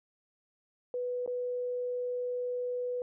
sine tone with dropouts, 493.9 Hz, B4, in tune, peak -31 dBFS, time 0.94-3.02 s, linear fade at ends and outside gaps 1 ms, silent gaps 1.262-1.276 s, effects none

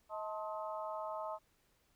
harmonic tone with a mistuned harmonic, 211.6 Hz, G#3, 33 cents sharp, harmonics 3 / 4 / 5 / 6, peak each -42 / -44 / -46 / -48 dBFS, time 0.09-1.39 s, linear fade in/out 50 ms, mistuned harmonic 4, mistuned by +64 cents, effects pink hiss -74 dBFS RMS until 1.95 s

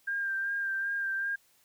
sine tone with vibrato, 1593 Hz, G6, 27 cents sharp, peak -29 dBFS, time 0.07-1.36 s, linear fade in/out 10 ms, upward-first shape sine, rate 2.6 Hz, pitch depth 25 cents each way, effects white hiss -66 dBFS RMS until 1.64 s

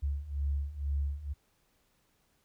sine beating tone pair, 69.5 / 71.6 Hz, C#2 / D2, +5 / -43 cents, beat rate 2.1 Hz, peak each -35 / -32 dBFS, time 0.02-1.34 s, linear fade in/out 20 ms, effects pink hiss -72 dBFS RMS until 2.44 s

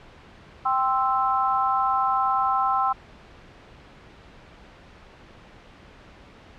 sine chord, C major, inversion second, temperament equal, 784 / 1046.5 / 1318.5 Hz, G5 / C6 / E6, 0 / 0 / 0 cents, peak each -24 dBFS, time 0.65-2.93 s, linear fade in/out 10 ms, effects pink hiss -48 dBFS RMS until 6.58 s + low-pass 3000 Hz 12 dB/octave

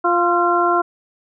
harmonic tone with a mistuned harmonic, 349.2 Hz, F4, in tune, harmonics 1 / 2 / 3 / 4, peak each -19 / -19 / -19 / -19 dBFS, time 0.04-0.82 s, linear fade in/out 10 ms, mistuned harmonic 4, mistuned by -35 cents, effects none

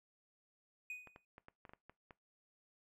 triangle tone with exponential decay, 2489 Hz, D#7, in tune, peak -39 dBFS, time 0.9-1.25 s, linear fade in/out 2 ms, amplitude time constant 74 ms
clicks, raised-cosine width 0.5 ms, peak -39 dBFS, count 9, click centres 1.073 / 1.161 / 1.381 / 1.484 / 1.652 / 1.694 / 1.735 / 1.896 / 2.108 s
effects noise-tail reverb RT60 0.2 s tail -21 dB re dry

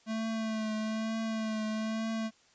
square tone with vibrato, 220 Hz, A3, in tune, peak -32 dBFS, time 0.06-2.31 s, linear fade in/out 50 ms, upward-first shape triangle, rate 1.1 Hz, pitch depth 32 cents each way, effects white hiss -64 dBFS RMS until 2.54 s + resampled to 16000 Hz

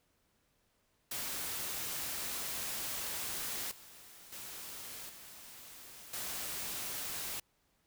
white noise with level steps, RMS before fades -39 / -55 / -46 / -52 / -40 dBFS, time 1.11-7.4 s, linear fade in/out 5 ms, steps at 3.71 / 4.32 / 5.09 / 6.13 s, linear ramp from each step 5 ms, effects pink hiss -75 dBFS RMS until 7.86 s

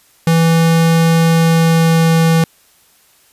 square tone with pitch glide, 164.81 to 163.77 Hz, E3 to E3, 0 to -11 cents, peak -9 dBFS, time 0.27-2.44 s, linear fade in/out 2 ms, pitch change -11 cents, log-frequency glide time 1.27-2.24 s, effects white hiss -51 dBFS RMS until 3.32 s + resampled to 32000 Hz

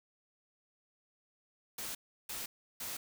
white noise bursts, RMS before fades -41 dBFS, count 3, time 1.78-2.97 s, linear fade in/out 5 ms, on 170 ms, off 340 ms, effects none

